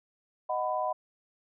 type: chord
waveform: sine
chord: B major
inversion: first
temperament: equal with one note detuned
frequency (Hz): 622.3 / 740 / 998.1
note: D#5 / F#5 / B5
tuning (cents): 0 / 0 / +18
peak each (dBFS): -32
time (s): 0.49-0.93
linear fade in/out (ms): 10
effects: none